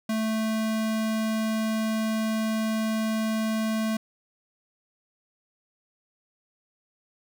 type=tone; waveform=square; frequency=220 Hz; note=A3; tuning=in tune; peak=-25 dBFS; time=0.09-3.97 s; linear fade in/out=5 ms; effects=none